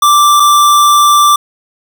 square tone pair in turn, 1174.7 / 1174.7 Hz, D6 / D6, 0 / 0 cents, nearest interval unison, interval 0 cents, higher neither, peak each -5 dBFS, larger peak neither, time 0.02-0.4 / 0.4-1.36 s, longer second, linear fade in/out 5 ms, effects none

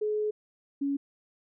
sine tone pair in turn, 424.4 / 280 Hz, G#4 / C#4, +38 / +18 cents, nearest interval perfect fifth, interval 720 cents, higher first, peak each -26 dBFS, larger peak neither, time 0.01-0.31 / 0.81-0.97 s, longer first, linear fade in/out 10 ms, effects none

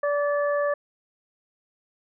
harmonic tone, 579 Hz, D5, 25 cents flat, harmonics 1 / 2 / 3, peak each -22 / -30 / -32 dBFS, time 0.03-0.74 s, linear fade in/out 5 ms, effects none

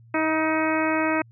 harmonic tone with a mistuned harmonic, 316.2 Hz, D#4, 28 cents sharp, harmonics 1 / 2 / 3 / 4 / 5 / 6 / 7 / 8, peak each -24 / -27 / -29 / -30 / -31 / -32 / -32 / -33 dBFS, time 0.14-1.22 s, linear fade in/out 5 ms, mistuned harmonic 5, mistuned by -27 cents, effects added 115 Hz sine -48 dBFS peak until 1.31 s

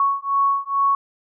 sine beating tone pair, 1108.7 / 1111 Hz, C#6 / C#6, 0 / +4 cents, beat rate 2.3 Hz, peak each -20 dBFS, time 0-0.95 s, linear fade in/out 2 ms, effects none

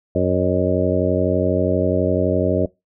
harmonic tone with a mistuned harmonic, 92.1 Hz, F#2, 7 cents flat, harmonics 1 / 2 / 3 / 4 / 5 / 6 / 7, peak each -23 / -23 / -23 / -23 / -23 / -23 / -23 dBFS, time 0.15-2.66 s, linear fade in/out 5 ms, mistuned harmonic 7, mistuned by -57 cents, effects noise-tail reverb RT60 0.2 s tail -21 dB re dry

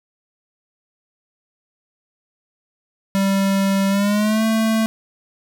square tone with pitch glide, 195.4 to 221.9 Hz, G3 to A3, -5 to +15 cents, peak -16 dBFS, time 3.15-4.86 s, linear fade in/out 0 ms, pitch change +220 cents, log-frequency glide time 3.89-4.44 s, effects none

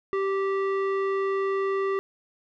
square tone with low-pass filter, 390 Hz, G4, 9 cents flat, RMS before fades -26 dBFS, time 0.13-1.99 s, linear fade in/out 0 ms, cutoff 1700 Hz, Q 1.3, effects none

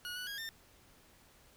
20% pulse tone with pitch steps, 1451 / 1480 / 1638 / 1806 Hz, F#6 / F#6 / G#6 / A6, -34 / 0 / -24 / +45 cents, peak -35 dBFS, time 0.05-0.49 s, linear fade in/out 0 ms, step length 110 ms, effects pink hiss -63 dBFS RMS until 1.56 s

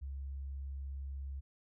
sine tone, 68.4 Hz, C#2, 23 cents flat, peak -39 dBFS, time 0.01-1.41 s, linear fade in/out 20 ms, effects none

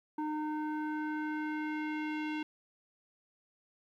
square tone with low-pass filter sweep, 305.6 Hz, D#4, 31 cents flat, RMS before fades -36 dBFS, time 0.18-2.43 s, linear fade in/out 5 ms, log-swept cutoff 1000 to 2800 Hz, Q 2.2, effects 12-bit

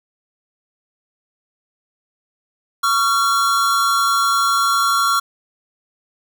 square tone pair together, 1122 / 1370.1 Hz, C#6 / F6, +21 / -34 cents, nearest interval minor third, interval 345 cents, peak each -19 / -17 dBFS, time 2.83-5.2 s, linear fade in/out 10 ms, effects none

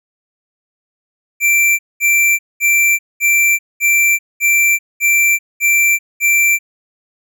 square tone bursts, 2349 Hz, D7, in tune, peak -10 dBFS, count 9, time 1.4-6.59 s, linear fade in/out 50 ms, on 390 ms, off 210 ms, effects none

